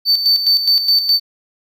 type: tone with tremolo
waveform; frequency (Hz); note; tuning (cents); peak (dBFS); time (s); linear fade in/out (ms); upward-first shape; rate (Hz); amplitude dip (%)
triangle; 4547; C#8; +43; -8; 0.05-1.2; 50; square; 4.8; 60
effects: none